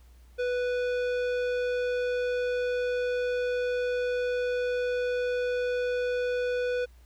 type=tone with tanh clipping; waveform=sine; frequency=493.9 Hz; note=B4; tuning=in tune; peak=-28 dBFS; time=0.38-6.86 s; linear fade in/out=20 ms; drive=15 dB; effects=added 60 Hz sine -51 dBFS peak until 7.05 s + pink hiss -65 dBFS RMS until 7.05 s